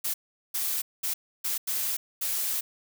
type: noise bursts at uneven times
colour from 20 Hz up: blue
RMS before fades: -29 dBFS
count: 6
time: 0.04-0.14 / 0.54-0.82 / 1.03-1.14 / 1.44-1.58 / 1.67-1.97 / 2.21-2.61 s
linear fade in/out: 10 ms
effects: none